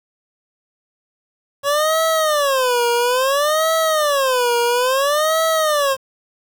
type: tone with vibrato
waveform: 25% pulse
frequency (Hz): 554.4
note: C#5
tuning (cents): 0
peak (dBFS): -11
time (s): 1.63-5.97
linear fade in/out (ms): 50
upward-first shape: sine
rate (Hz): 0.59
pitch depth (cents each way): 270
effects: 7-bit